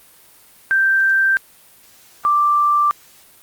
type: tone pair in turn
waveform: sine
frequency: 1568 / 1176.8 Hz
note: G6 / D6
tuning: 0 / +3 cents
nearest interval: perfect fourth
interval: 497 cents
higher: first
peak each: -12 dBFS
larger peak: neither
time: 0.71-1.37 / 2.25-2.91 s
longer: neither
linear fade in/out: 0 ms
effects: white hiss -48 dBFS RMS until 3.42 s + Opus 32 kbps